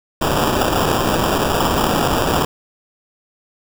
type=noise with sample-and-hold; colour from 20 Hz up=violet; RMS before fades=-17 dBFS; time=0.21-2.45 s; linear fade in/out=5 ms; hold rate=2100 Hz; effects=none